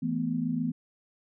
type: chord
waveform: sine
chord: E suspended fourth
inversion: none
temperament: equal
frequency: 164.81 / 220 / 246.9 Hz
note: E3 / A3 / B3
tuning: 0 / 0 / 0 cents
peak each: -32 / -33 / -29 dBFS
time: 0.02-0.72 s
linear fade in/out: 10 ms
effects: none